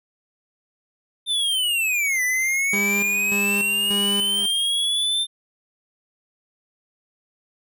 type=linear two-way sweep; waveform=square; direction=down then up; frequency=3600 to 1975.5 to 3600 Hz; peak=-20 dBFS; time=1.26-5.27 s; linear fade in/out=50 ms; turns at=2.23 s
type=tone with tremolo; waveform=30% pulse; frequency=202.3 Hz; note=G#3; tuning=45 cents flat; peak=-22 dBFS; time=2.73-4.46 s; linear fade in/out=2 ms; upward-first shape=square; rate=1.7 Hz; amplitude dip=65%
effects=none